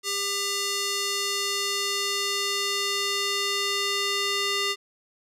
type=tone with band-pass filter sweep; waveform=square; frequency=400 Hz; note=G4; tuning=35 cents sharp; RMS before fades=-27 dBFS; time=0.03-4.76 s; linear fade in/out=50 ms; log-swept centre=5700 to 3700 Hz; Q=1; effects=none